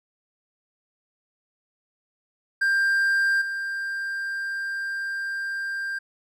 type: tone with level steps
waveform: triangle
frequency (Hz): 1589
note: G6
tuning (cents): +23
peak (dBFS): -17 / -25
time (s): 2.61-5.99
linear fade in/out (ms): 10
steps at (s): 3.41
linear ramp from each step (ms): 10
effects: none